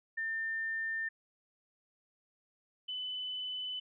sine tone pair in turn, 1800 / 3008 Hz, A6 / F#7, +39 / +28 cents, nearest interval major sixth, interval 889 cents, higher second, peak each -33 / -36 dBFS, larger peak first, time 0.17-1.09 / 2.88-3.8 s, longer neither, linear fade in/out 10 ms, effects none

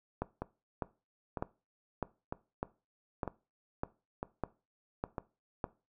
two click trains, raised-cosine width 1 ms, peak -22 / -19 dBFS, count 6 / 10, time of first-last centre 0.42-5.182 / 0.22-5.642 s, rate 1.05 / 1.66 Hz, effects noise-tail reverb RT60 0.3 s tail -19 dB re dry

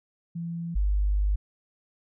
sine tone pair in turn, 168.7 / 50.15 Hz, E3 / G1, +40 / +40 cents, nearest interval octave + major sixth, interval 2100 cents, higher first, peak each -30 / -21 dBFS, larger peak second, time 0.35-0.75 / 0.75-1.36 s, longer second, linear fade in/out 10 ms, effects none

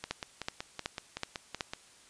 two click trains, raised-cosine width 0.2 ms, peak -15 / -19 dBFS, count 5 / 10, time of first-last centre 0.11-1.608 / 0.04-1.735 s, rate 2.67 / 5.31 Hz, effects white hiss -58 dBFS RMS until 2.09 s + resampled to 22050 Hz

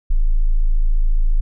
sine tone, 27.24 Hz, A0, 16 cents flat, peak -11 dBFS, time 0.1-1.41 s, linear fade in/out 10 ms, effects none

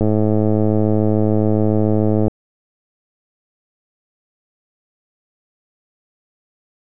click train, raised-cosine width 2 ms, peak -4 dBFS, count 244, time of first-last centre 0.01-2.281 s, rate 107 Hz, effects none

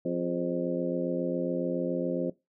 harmonic tone with a mistuned harmonic, 87.31 Hz, F2, in tune, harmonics 2 / 3 / 4 / 5 / 6 / 7, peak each -34 / -33 / -33 / -39 / -33 / -39 dBFS, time 0.05-2.3 s, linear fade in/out 5 ms, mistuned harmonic 5, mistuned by -79 cents, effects noise-tail reverb RT60 0.2 s tail -19 dB re dry

